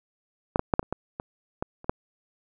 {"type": "clicks", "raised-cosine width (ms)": 1, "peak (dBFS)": [-7, -8, -6, -6, -28, -14, -18, -14, -30, -7], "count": 10, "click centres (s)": [0.559, 0.594, 0.738, 0.794, 0.829, 0.926, 1.199, 1.625, 1.844, 1.895], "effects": []}